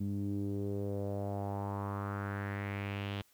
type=tone with low-pass filter sweep; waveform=sawtooth; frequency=100.2 Hz; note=G2; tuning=38 cents sharp; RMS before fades=-37 dBFS; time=0-3.22 s; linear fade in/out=10 ms; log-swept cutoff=230 to 3300 Hz; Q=3.5; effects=white hiss -68 dBFS RMS until 3.33 s